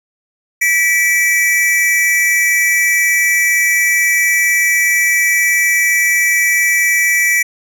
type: tone pair together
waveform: square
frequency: 1953.2 / 2309 Hz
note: B6 / D7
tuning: -20 / -30 cents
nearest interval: minor third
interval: 290 cents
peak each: -14 dBFS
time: 0.61-7.43 s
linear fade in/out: 10 ms
effects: none